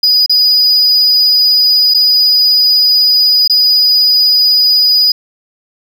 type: tone with dropouts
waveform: sine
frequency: 4942 Hz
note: D#8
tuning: 13 cents flat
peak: -3 dBFS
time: 0.03-5.12 s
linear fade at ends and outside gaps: 5 ms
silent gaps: 0.262-0.295 / 1.939-1.945 / 3.477-3.497 s
effects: tanh soft clip ceiling -5 dBFS + 7-bit